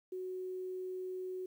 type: tone with quantisation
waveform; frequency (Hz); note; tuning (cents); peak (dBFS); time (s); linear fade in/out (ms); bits
sine; 370; F#4; 0; -38; 0.12-1.46; 5; 11
effects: none